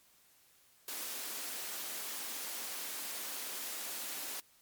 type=high-pass noise; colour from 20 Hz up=white; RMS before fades=-41 dBFS; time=0.88-4.4 s; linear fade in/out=2 ms; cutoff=220 Hz; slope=24 dB/octave; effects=white hiss -66 dBFS RMS until 4.61 s + MP3 96 kbps